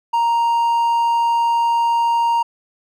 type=tone; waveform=triangle; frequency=933 Hz; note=A#5; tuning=1 cent sharp; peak=-12 dBFS; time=0.13-2.43 s; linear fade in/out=10 ms; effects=none